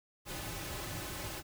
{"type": "noise with comb filter", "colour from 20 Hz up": "pink", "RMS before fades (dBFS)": -41, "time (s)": [0.25, 1.43], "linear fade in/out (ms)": 50, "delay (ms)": 4.3, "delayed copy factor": -0.6, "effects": []}